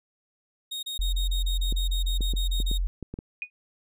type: tone bursts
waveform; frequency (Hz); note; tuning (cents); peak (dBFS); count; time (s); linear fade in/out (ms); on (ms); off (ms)
40% pulse; 3729; A#7; 0; -30; 14; 0.71-2.78; 10; 120; 30
type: tone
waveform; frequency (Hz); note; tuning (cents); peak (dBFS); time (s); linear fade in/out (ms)
sine; 43.65; F1; 0; -23; 0.99-2.87; 0
type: clicks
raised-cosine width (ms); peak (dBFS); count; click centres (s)
3; -22; 8; 1.725 / 2.208 / 2.337 / 2.602 / 2.714 / 3.027 / 3.14 / 3.189
type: tone with exponential decay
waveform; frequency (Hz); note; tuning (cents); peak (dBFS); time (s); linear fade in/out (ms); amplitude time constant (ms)
sine; 2476; D#7; -9; -25; 3.42-3.5; 1; 16
effects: none